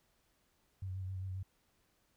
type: tone with vibrato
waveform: sine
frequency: 94.1 Hz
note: F#2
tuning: 30 cents sharp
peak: -38 dBFS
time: 0.82-1.43 s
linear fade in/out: 5 ms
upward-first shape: sine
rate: 7.5 Hz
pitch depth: 30 cents each way
effects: pink hiss -75 dBFS RMS until 2.16 s